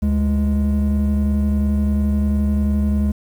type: tone pair together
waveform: triangle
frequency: 73.05 / 207.7 Hz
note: D2 / G#3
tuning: -9 / 0 cents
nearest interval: octave + tritone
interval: 1809 cents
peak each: -14 / -15 dBFS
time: 0.02-3.12 s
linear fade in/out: 10 ms
effects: tanh soft clip ceiling -10 dBFS + 8-bit